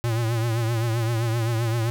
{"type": "tone with vibrato", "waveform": "square", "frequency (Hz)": 115.2, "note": "A#2", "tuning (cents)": -20, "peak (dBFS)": -22, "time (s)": [0.04, 1.9], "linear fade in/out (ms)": 0, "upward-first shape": "triangle", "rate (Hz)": 7.7, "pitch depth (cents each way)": 85, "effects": []}